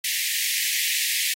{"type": "high-pass noise", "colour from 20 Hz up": "pink", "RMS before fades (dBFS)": -25, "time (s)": [0.04, 1.34], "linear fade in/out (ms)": 5, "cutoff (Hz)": 1800, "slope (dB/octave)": 96, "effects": ["AAC 48 kbps"]}